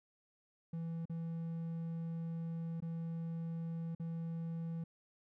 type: tone with dropouts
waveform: triangle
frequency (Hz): 165.5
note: E3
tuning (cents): +7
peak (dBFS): -36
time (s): 0.73-4.84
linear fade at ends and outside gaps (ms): 5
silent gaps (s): 1.055-1.096 / 2.804-2.822 / 3.95-3.997
effects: none